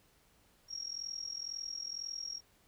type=tone with amplitude modulation; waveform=sine; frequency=5588 Hz; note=F8; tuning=in tune; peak=-35 dBFS; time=0.68-2.41 s; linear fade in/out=50 ms; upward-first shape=sine; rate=42 Hz; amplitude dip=85%; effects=pink hiss -68 dBFS RMS until 2.67 s